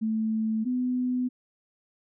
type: tone pair in turn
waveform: sine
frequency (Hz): 220 / 250.7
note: A3 / B3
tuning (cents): 0 / +26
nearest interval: major second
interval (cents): 226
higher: second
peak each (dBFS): -24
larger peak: neither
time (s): 0.01-0.65 / 0.65-1.29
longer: neither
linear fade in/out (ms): 20
effects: none